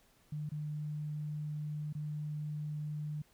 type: tone with dropouts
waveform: sine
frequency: 150.4 Hz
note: D3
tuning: 42 cents sharp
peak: -36 dBFS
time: 0.32-3.22 s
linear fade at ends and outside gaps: 5 ms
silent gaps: 0.492-0.517 / 1.928-1.95 s
effects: pink hiss -68 dBFS RMS until 3.33 s